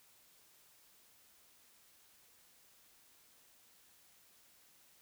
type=silence; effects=white hiss -66 dBFS RMS until 5.01 s